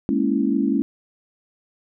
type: chord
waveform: sine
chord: A# half-diminished seventh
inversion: third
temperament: equal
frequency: 207.7 / 233.1 / 277.2 / 329.6 Hz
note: G#3 / A#3 / C#4 / E4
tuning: 0 / 0 / 0 / 0 cents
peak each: -23 / -24 / -21 / -25 dBFS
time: 0.09-0.82 s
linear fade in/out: 0 ms
effects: none